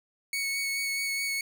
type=tone with vibrato; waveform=sawtooth; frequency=2217 Hz; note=C#7; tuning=in tune; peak=-25 dBFS; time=0.33-1.41 s; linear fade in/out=2 ms; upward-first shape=sine; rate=4.7 Hz; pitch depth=13 cents each way; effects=none